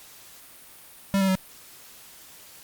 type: tone with pitch steps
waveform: square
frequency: 196.4 / 192.36 / 188.4 Hz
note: G3 / G3 / F#3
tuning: +4 / -32 / +32 cents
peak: -20 dBFS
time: 1.14-1.353 s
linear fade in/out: 0 ms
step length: 71 ms
effects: white hiss -48 dBFS RMS until 2.63 s + Opus 48 kbps